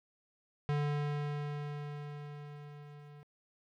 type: tone with level ramp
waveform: square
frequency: 146.5 Hz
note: D3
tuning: 4 cents flat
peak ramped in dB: -30 to -52 dBFS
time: 0.69-3.23 s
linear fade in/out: 0 ms
effects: low-pass 3000 Hz 12 dB/octave + 12-bit